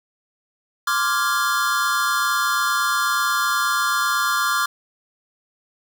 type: chord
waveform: square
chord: D half-diminished seventh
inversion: third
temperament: equal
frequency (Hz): 1046.5 / 1174.7 / 1396.9 / 1661.2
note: C6 / D6 / F6 / Ab6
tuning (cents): 0 / 0 / 0 / 0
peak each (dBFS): -28 / -23 / -23 / -28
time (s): 0.87-4.66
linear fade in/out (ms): 5
effects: none